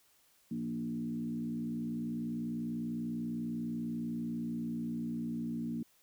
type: tone with frequency modulation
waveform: sine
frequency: 233.2 Hz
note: A#3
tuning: 1 cent sharp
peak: -34 dBFS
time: 0.51-5.83 s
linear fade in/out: 5 ms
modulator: 60.2 Hz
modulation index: 0.96
effects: white hiss -68 dBFS RMS until 6.02 s